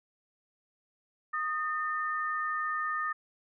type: tone pair together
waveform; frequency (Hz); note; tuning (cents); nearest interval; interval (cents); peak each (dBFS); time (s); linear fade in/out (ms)
sine; 1238.2 / 1805; D#6 / A6; -9 / +44; perfect fifth; 653; -31 / -34; 1.33-3.13; 10
effects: none